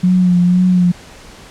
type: tone with vibrato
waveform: sine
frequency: 179.8 Hz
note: F#3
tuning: 49 cents flat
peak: -8 dBFS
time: 0.03-0.92 s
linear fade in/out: 10 ms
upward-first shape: sine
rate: 2 Hz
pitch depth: 34 cents each way
effects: pink hiss -38 dBFS RMS until 1.5 s + low-pass 8000 Hz 12 dB/octave